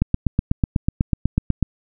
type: click train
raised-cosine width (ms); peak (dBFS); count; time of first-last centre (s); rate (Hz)
5; -4; 14; 0.02-1.627; 8.09
effects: none